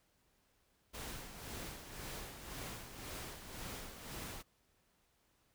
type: noise with tremolo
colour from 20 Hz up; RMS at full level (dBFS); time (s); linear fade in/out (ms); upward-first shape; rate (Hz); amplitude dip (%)
pink; -45; 0.93-4.43; 20; sine; 1.9; 55
effects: pink hiss -75 dBFS RMS until 5.54 s